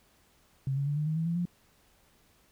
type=tone with pitch steps; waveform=sine; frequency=134.8 / 139.96 / 145.31 / 150.87 / 156.64 / 162.64 / 168.86 / 175.32 Hz; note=C#3 / C#3 / D3 / D3 / D#3 / E3 / E3 / F3; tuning=-48 / +17 / -18 / +47 / +12 / -23 / +42 / +7 cents; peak=-27 dBFS; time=0.67-1.454 s; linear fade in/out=2 ms; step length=98 ms; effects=pink hiss -65 dBFS RMS until 2.51 s